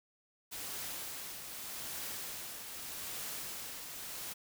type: noise with tremolo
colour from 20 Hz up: white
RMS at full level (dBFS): -41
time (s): 0.51-4.34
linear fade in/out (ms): 20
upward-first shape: triangle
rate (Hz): 0.82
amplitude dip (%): 45
effects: none